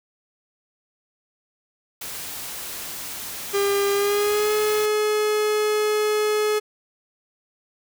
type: noise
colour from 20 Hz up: white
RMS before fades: -33 dBFS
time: 2.01-4.86 s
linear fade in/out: 5 ms
type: tone with pitch glide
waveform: 45% pulse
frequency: 400.7 to 424.5 Hz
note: G4 to G#4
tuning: +38 to +38 cents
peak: -19 dBFS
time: 3.53-6.6 s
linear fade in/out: 20 ms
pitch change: +100 cents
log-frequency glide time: 3.93-4.52 s
effects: none